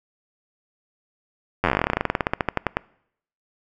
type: slowing click train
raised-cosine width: 0.5 ms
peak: -4 dBFS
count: 29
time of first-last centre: 1.64-2.77 s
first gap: 10 ms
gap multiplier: 1.09
effects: noise-tail reverb RT60 0.7 s tail -24 dB re dry